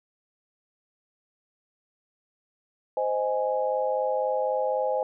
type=chord; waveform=sine; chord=Ab major; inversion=first; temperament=just; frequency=519.1 / 623 / 830.6 Hz; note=C5 / Eb5 / Ab5; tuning=-14 / +2 / 0 cents; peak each=-26 / -29 / -29 dBFS; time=2.97-5.03 s; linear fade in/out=2 ms; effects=none